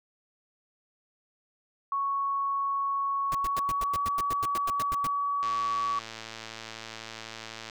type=tone with pitch glide; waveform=sine; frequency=1108.7 to 1135.9 Hz; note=C#6 to C#6; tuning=0 to +42 cents; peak=-26 dBFS; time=1.92-5.99 s; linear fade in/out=2 ms; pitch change=+42 cents; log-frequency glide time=3.27-4.05 s
type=noise bursts; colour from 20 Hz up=pink; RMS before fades=-36 dBFS; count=15; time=3.32-5.069 s; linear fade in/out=0 ms; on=27 ms; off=96 ms
type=click train; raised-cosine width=0.2 ms; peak=-22 dBFS; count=255; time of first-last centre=5.43-7.698 s; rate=112 Hz
effects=none